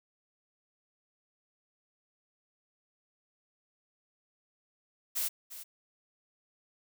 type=noise with echo; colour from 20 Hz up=blue; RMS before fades=-32 dBFS; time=5.15-5.29 s; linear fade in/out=20 ms; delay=350 ms; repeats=1; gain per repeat=-13 dB; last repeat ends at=5.64 s; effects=none